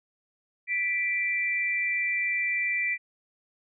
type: tone pair together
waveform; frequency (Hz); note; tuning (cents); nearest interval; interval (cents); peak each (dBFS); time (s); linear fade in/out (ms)
sine; 1971.8 / 2349; B6 / D7; -3 / 0; minor third; 303; -28 / -27; 0.67-2.98; 50
effects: none